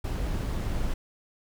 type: noise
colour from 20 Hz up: brown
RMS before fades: -29 dBFS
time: 0.04-0.94 s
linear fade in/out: 5 ms
effects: none